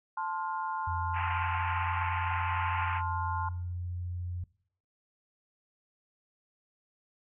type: chord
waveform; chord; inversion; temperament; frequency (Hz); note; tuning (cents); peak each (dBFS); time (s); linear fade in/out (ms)
sine; F major; first; equal with one note detuned; 880 / 1046.5 / 1412.3; A5 / C6 / F6; 0 / 0 / +19; -34 / -35 / -40; 0.17-3.49; 5
type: tone with pitch glide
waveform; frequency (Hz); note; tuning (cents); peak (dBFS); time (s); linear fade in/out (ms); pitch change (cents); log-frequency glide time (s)
sine; 87.31 to 88.63; F2 to F2; 0 to +26; -33; 0.87-4.44; 5; +26; 0.98-4
type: band-pass noise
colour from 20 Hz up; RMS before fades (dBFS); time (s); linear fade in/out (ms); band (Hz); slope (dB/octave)
pink; -37; 1.13-3.02; 50; 760 to 2800; 96
effects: noise-tail reverb RT60 0.6 s tail -21 dB re dry